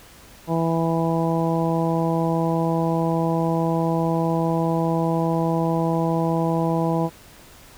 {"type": "harmonic tone", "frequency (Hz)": 164.81, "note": "E3", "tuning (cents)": 0, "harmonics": [1, 2, 3, 4, 5, 6], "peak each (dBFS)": [-22, -25, -27, -28, -29, -30], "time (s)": [0.47, 7.1], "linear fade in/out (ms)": 50, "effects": ["pink hiss -47 dBFS RMS until 7.77 s"]}